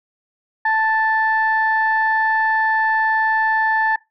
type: tone pair together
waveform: sine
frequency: 880.5 / 1760 Hz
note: A5 / A6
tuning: +1 / 0 cents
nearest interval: octave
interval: 1199 cents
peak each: -17 dBFS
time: 0.65-3.96 s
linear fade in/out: 5 ms
effects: noise-tail reverb RT60 0.2 s tail -21 dB re dry + tanh soft clip ceiling -7 dBFS